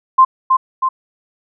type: tone with echo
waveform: sine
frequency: 1046.5 Hz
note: C6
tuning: in tune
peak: -4 dBFS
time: 0.18-0.25 s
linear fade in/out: 10 ms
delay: 320 ms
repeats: 2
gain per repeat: -4 dB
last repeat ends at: 0.89 s
effects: none